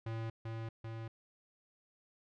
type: tone with echo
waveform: square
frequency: 113 Hz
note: A2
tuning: 47 cents sharp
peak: -38 dBFS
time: 0.06-0.3 s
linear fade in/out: 5 ms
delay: 390 ms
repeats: 2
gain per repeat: -2 dB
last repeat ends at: 1.08 s
effects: low-pass 3000 Hz 12 dB/octave